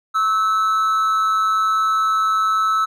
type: tone with amplitude modulation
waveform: triangle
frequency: 1305 Hz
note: E6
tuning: 18 cents flat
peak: -11 dBFS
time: 0.14-2.86 s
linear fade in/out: 20 ms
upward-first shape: sine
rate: 199 Hz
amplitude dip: 50%
effects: none